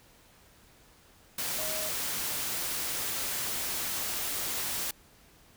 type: tone in noise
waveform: sine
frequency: 627 Hz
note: D#5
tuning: 13 cents sharp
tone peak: -39 dBFS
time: 1.58-1.89 s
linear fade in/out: 5 ms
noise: white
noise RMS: -33 dBFS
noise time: 1.38-4.91 s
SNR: -9 dB
effects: pink hiss -59 dBFS RMS until 5.56 s